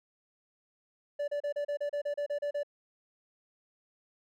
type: tone bursts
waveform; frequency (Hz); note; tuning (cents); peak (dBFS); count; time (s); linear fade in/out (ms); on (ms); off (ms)
triangle; 580; D5; -22; -28; 12; 1.19-2.633; 10; 90; 33
effects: none